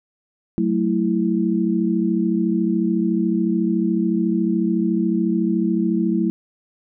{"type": "tone cluster", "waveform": "sine", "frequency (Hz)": [187.2, 221.1, 330.1], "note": ["F#3", "A3", "E4"], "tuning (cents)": [20, 9, 2], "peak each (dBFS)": -21, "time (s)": [0.58, 6.3], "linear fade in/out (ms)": 0, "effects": []}